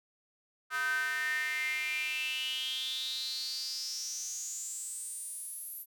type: tone with high-pass filter sweep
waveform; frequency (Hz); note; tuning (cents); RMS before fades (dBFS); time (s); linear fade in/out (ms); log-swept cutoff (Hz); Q
square; 140; C#3; +18; -36; 0.7-5.86; 50; 1400 to 12000; 9.1
effects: none

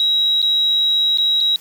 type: tone with dropouts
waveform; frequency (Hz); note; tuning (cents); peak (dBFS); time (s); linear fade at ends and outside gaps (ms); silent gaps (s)
sine; 3849; B7; -45; -13; 0-1.56; 1; 0.418-0.426 / 1.174-1.184 / 1.405-1.409
effects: white hiss -44 dBFS RMS until 1.6 s

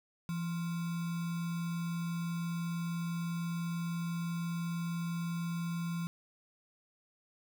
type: tone with sample-and-hold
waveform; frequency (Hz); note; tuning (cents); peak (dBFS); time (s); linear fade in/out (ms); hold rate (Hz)
sine; 169.5; E3; +49; -33; 0.29-6.07; 0; 1225
effects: none

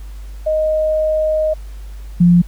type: tone pair in turn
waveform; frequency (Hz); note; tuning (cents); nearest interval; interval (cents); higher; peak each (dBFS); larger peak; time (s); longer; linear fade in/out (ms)
sine; 622.3 / 174.63; D#5 / F3; 0 / 0; octave + minor seventh; 2200; first; -13 / -6; second; 0.46-1.54 / 2.2-2.42; first; 10
effects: added 50 Hz sine -28 dBFS peak until 2.47 s + pink hiss -48 dBFS RMS until 2.47 s

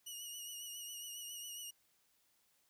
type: tone with vibrato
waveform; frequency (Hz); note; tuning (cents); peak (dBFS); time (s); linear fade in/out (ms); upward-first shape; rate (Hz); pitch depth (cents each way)
15% pulse; 2900; F#7; -35; -38; 0.06-1.71; 10; triangle; 7.3; 49
effects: white hiss -75 dBFS RMS until 2.69 s

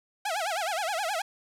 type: tone with vibrato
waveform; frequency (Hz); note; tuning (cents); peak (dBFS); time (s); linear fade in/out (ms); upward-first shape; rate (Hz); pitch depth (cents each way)
sawtooth; 737; F#5; -7; -24; 0.25-1.22; 5; sine; 9.5; 250
effects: low-pass 12000 Hz 12 dB/octave

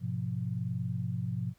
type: chord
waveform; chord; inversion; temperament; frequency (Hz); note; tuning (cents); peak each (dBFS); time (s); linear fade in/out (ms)
sine; F diminished; first; just; 104.77 / 125.72 / 174.61; Ab2 / Cb3 / F3; +16 / +31 / 0; -36 / -34 / -36; 0-1.54; 50
effects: pink hiss -69 dBFS RMS until 1.58 s

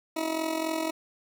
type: tone with amplitude modulation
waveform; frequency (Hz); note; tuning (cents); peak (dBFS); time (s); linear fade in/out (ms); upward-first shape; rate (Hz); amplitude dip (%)
20% pulse; 320.7; E4; -48; -20; 0.16-0.91; 10; sine; 43.7; 65
effects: none

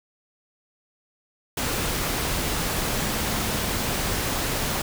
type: tone in noise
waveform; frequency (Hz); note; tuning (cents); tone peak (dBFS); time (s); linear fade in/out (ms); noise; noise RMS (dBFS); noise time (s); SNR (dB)
sine; 220; A3; 0; -35; 2.95-3.85; 5; pink; -26; 1.57-4.82; -12
effects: none

